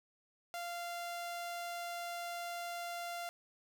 sawtooth tone, 693 Hz, F5, 14 cents flat, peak -36 dBFS, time 0.54-3.29 s, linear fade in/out 0 ms, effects none

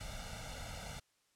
pink noise with comb filter, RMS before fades -45 dBFS, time 0-1 s, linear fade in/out 10 ms, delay 1.4 ms, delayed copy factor +0.9, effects white hiss -75 dBFS RMS until 1.35 s + low-pass 9000 Hz 12 dB/octave

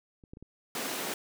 clicks, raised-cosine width 3 ms, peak -40 / -31 / -35 / -34 dBFS, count 4, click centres 0.238 / 0.335 / 0.371 / 0.426 s
pink high-pass noise, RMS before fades -35 dBFS, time 0.75-1.14 s, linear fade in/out 2 ms, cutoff 220 Hz, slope 24 dB/octave
effects none

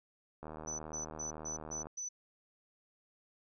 click train, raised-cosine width 1 ms, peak -31 dBFS, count 113, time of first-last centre 0.43-1.87 s, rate 77.8 Hz
sine tone bursts, 5990 Hz, F#8, 20 cents sharp, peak -38 dBFS, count 6, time 0.67-2.09 s, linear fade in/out 10 ms, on 120 ms, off 140 ms
effects none

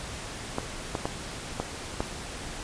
clicks, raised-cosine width 1 ms, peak -13 dBFS, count 5, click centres 0.584 / 0.952 / 1.055 / 1.6 / 2.005 s, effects pink hiss -38 dBFS RMS until 2.63 s + resampled to 22050 Hz

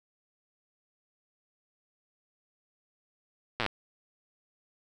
slowing click train, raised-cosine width 0.3 ms, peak -13 dBFS, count 8, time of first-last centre 3.6-3.663 s, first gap 8 ms, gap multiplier 1.04, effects none

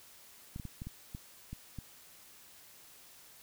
clicks, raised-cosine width 5 ms, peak -29 dBFS, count 8, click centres 0.561 / 0.598 / 0.653 / 0.819 / 0.87 / 1.149 / 1.53 / 1.787 s, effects white hiss -57 dBFS RMS until 3.42 s

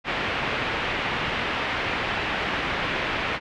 white low-pass noise, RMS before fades -27 dBFS, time 0.04-3.4 s, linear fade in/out 50 ms, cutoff 2800 Hz, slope 24 dB/octave, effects none

